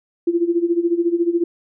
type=tone with tremolo; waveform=sine; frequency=342.2 Hz; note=F4; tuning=35 cents flat; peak=-12 dBFS; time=0.27-1.44 s; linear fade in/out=5 ms; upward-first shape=sine; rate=14 Hz; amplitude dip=80%; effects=none

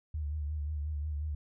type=tone with vibrato; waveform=sine; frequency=74.9 Hz; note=D2; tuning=35 cents sharp; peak=-32 dBFS; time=0.14-1.35 s; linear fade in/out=5 ms; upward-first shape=sine; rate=5.6 Hz; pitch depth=59 cents each way; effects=none

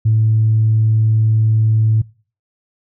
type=tone; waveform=sine; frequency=110 Hz; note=A2; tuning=in tune; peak=-9 dBFS; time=0.05-2.02 s; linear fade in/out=10 ms; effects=noise-tail reverb RT60 0.4 s tail -23 dB re dry + tanh soft clip ceiling -5 dBFS

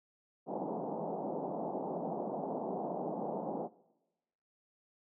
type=band-pass noise; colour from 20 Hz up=white; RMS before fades=-38 dBFS; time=0.46-3.69 s; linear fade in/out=50 ms; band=160 to 840 Hz; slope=48 dB/octave; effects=noise-tail reverb RT60 1.0 s tail -21 dB re dry

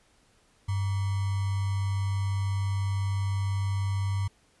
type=tone with sample-and-hold; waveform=sine; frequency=98 Hz; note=G2; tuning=in tune; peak=-25 dBFS; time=0.68-4.28 s; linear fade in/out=10 ms; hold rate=1050 Hz; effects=pink hiss -64 dBFS RMS until 4.6 s + resampled to 24000 Hz

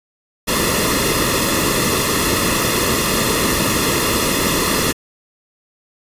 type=noise with comb filter; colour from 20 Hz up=pink; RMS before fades=-17 dBFS; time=0.47-4.93 s; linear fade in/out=20 ms; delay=1.3 ms; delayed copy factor=-0.75; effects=resampled to 32000 Hz

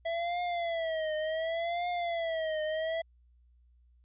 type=tone with vibrato; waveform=square; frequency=661 Hz; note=E5; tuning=5 cents sharp; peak=-31 dBFS; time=0.05-3.02 s; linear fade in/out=10 ms; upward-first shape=triangle; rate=0.68 Hz; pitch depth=130 cents each way; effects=added 60 Hz sine -60 dBFS peak until 4.04 s + resampled to 8000 Hz

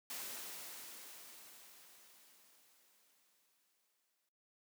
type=noise with exponential decay; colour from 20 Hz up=white; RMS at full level=-44 dBFS; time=0.1-4.29 s; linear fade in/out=2 ms; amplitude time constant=910 ms; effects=noise-tail reverb RT60 0.3 s tail -17 dB re dry + high-pass 200 Hz 12 dB/octave

